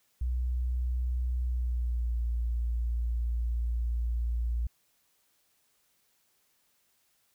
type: tone with pitch glide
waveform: sine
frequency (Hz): 61.74 to 58.48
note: B1 to A#1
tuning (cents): 0 to +6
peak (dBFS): -27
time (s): 0.21-4.67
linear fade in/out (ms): 5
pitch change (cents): -94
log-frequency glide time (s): 1.42-2.19
effects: white hiss -71 dBFS RMS until 7.34 s